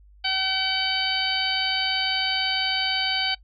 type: harmonic tone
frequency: 762 Hz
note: G5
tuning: 49 cents flat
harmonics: 1 / 2 / 3 / 4 / 5 / 6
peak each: -31 / -31 / -30 / -26 / -34 / -28 dBFS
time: 0.24-3.35 s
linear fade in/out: 10 ms
effects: noise-tail reverb RT60 0.1 s tail -20 dB re dry + added 50 Hz sine -49 dBFS peak until 3.43 s